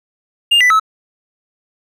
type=tone with pitch steps; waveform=triangle; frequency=2813 / 1985 / 1296 Hz; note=F7 / B6 / E6; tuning=+12 / +8 / -30 cents; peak=-6 dBFS; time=0.51-0.798 s; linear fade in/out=10 ms; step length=96 ms; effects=none